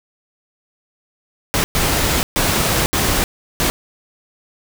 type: noise bursts at uneven times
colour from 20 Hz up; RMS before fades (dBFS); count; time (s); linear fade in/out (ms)
pink; -17; 5; 1.54-1.64 / 1.75-2.23 / 2.36-2.86 / 2.93-3.24 / 3.6-3.7; 0
effects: none